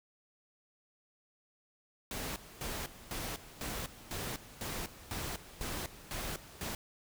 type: noise with tremolo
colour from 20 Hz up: pink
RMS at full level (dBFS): -39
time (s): 2.11-6.75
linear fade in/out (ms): 2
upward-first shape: square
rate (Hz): 2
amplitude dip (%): 80
effects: none